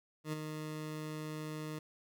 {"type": "tone with ADSR envelope", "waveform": "20% pulse", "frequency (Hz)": 154.4, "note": "D#3", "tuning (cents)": -13, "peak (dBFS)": -29, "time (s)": [0.24, 1.79], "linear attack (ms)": 87, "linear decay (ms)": 18, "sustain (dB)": -6, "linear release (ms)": 5, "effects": []}